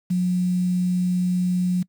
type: tone with quantisation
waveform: sine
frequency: 180.5 Hz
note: F#3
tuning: 43 cents flat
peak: -18 dBFS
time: 0.1-1.83 s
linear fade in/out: 10 ms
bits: 7
effects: noise-tail reverb RT60 0.1 s tail -23 dB re dry